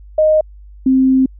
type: tone pair in turn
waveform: sine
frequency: 620 / 262.5 Hz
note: D#5 / C4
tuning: -6 / +6 cents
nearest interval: octave + minor third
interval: 1488 cents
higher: first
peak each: -8 dBFS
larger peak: neither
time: 0.18-0.41 / 0.86-1.26 s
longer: second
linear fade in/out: 5 ms
effects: added 50 Hz sine -35 dBFS peak until 1.39 s